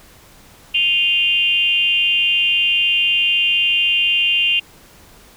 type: tone with frequency modulation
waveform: sine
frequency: 2794 Hz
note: F7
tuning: in tune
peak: -13 dBFS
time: 0.74-4.6 s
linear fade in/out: 10 ms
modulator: 320 Hz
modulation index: 0.76
effects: pink hiss -46 dBFS RMS until 5.36 s